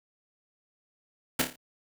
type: noise with echo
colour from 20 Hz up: pink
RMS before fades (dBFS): -24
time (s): 1.39-1.42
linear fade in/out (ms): 5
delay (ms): 28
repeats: 5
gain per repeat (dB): -6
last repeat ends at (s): 1.56
effects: high-pass 80 Hz 12 dB/octave